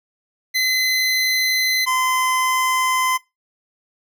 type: tone pair in turn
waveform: 25% pulse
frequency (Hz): 2038 / 1028.5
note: C7 / C6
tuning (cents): -46 / -30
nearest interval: octave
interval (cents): 1184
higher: first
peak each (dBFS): -13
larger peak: neither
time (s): 0.54-1.86 / 1.86-3.18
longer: neither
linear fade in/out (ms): 20
effects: noise-tail reverb RT60 0.2 s tail -20 dB re dry